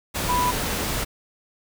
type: tone in noise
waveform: sine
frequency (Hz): 987.8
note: B5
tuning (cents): 0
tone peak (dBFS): -20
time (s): 0.28-0.52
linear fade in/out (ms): 20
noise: pink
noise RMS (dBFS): -26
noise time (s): 0.14-1.05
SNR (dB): +3
effects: none